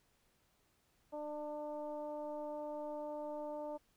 sine tone with frequency modulation, 597 Hz, D5, 28 cents sharp, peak -40 dBFS, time 1.12-3.78 s, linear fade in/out 20 ms, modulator 298 Hz, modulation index 0.91, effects pink hiss -75 dBFS RMS until 3.96 s

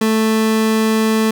30% pulse tone, 220 Hz, A3, in tune, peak -10 dBFS, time 0.01-1.31 s, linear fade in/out 5 ms, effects none

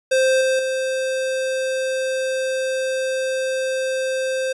square tone with level steps, 523.3 Hz, C5, in tune, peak -15 / -17 / -21 dBFS, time 0.11-4.53 s, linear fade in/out 10 ms, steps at 0.41 / 0.59 s, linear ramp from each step 2 ms, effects resampled to 24000 Hz

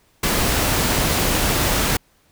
pink noise, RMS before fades -19 dBFS, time 0.23-1.97 s, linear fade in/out 5 ms, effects pink hiss -59 dBFS RMS until 2.31 s

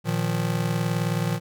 square chord, Bb suspended fourth, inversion none, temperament just, 116.54 / 155.39 / 174.81 Hz, Bb2 / Eb3 / F3, 0 / -2 / +2 cents, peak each -28 dBFS, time 0.04-1.4 s, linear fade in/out 50 ms, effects none

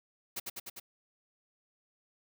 white noise with echo, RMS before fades -37 dBFS, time 0.36-0.4 s, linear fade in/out 10 ms, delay 100 ms, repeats 4, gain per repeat -2 dB, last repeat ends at 0.8 s, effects none

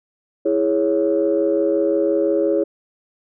sine chord, C# minor, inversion first, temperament equal, 329.6 / 415.3 / 554.4 Hz, E4 / G#4 / C#5, 0 / 0 / 0 cents, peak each -19 dBFS, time 0.45-2.64 s, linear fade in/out 10 ms, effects tanh soft clip ceiling -7 dBFS

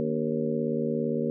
harmonic tone with a mistuned harmonic, 77.78 Hz, D#2, in tune, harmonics 2 / 3 / 4 / 5 / 6 / 7, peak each -34 / -29 / -37 / -32 / -31 / -35 dBFS, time 0-1.3 s, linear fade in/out 0 ms, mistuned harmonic 4, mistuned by -110 cents, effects none

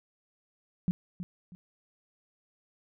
sine tone with echo, 178.7 Hz, F3, 40 cents sharp, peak -23 dBFS, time 0.88-0.91 s, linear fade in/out 0 ms, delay 320 ms, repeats 2, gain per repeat -11 dB, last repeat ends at 1.55 s, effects none

